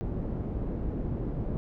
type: low-pass noise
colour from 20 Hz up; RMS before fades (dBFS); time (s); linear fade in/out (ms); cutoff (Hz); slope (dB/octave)
pink; -32; 0.01-1.57; 0; 380; 12
effects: none